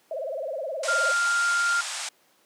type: tone with vibrato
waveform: sine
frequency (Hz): 586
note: D5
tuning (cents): -4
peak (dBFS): -28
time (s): 0.11-1.12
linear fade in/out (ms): 2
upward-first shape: sine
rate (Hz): 19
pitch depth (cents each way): 220
type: band-pass noise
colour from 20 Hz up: white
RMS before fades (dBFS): -33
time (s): 0.83-2.09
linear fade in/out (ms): 5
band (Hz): 640 to 8900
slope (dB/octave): 48
type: tone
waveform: sine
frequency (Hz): 1396.9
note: F6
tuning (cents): 0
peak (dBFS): -21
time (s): 0.88-1.81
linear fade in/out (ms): 5
effects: pink hiss -62 dBFS RMS until 2.45 s + high-pass 300 Hz 12 dB/octave